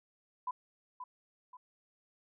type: tone with echo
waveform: sine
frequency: 1000 Hz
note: B5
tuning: 21 cents sharp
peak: -33 dBFS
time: 0.47-0.51 s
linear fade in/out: 5 ms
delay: 530 ms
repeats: 2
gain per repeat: -8 dB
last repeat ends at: 1.57 s
effects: none